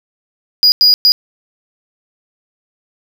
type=tone bursts at uneven times; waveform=triangle; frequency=4900 Hz; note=D#8; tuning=27 cents flat; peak=-4 dBFS; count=3; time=0.63-0.72 / 0.81-0.94 / 1.05-1.12 s; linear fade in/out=0 ms; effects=none